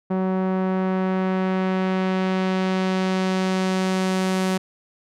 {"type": "tone with low-pass filter sweep", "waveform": "sawtooth", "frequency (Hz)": 187.6, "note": "F#3", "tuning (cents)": 24, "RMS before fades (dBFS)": -22, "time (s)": [0.1, 4.58], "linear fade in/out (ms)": 10, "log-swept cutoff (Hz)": [1000, 11000], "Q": 0.75, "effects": []}